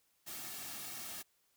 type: noise with comb filter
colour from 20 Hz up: white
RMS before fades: -45 dBFS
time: 0.26-1.23 s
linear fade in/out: 20 ms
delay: 2 ms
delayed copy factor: -0.55
effects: white hiss -75 dBFS RMS until 1.56 s